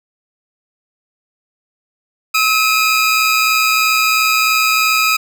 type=tone pair together; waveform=25% pulse; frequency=1286 / 2449 Hz; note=E6 / D#7; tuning=-43 / -28 cents; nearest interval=major seventh; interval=1115 cents; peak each=-10 / -11 dBFS; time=2.34-5.17 s; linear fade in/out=10 ms; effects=none